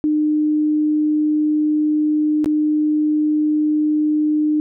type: tone with dropouts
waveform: sine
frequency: 303.4 Hz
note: D#4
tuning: 44 cents flat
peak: -14 dBFS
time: 0.04-4.6 s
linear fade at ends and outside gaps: 0 ms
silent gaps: 2.444-2.459 s
effects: none